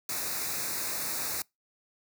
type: band-stop noise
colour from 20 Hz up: white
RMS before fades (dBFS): -33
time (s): 0.09-1.42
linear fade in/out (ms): 2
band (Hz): 2600 to 3700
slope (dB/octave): 96
effects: noise-tail reverb RT60 0.2 s tail -26 dB re dry + high-pass 80 Hz 12 dB/octave